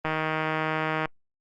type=click train; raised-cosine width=0.5 ms; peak=-12 dBFS; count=159; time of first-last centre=0.05-1.056 s; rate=157 Hz; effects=noise-tail reverb RT60 0.1 s tail -26 dB re dry + Opus 32 kbps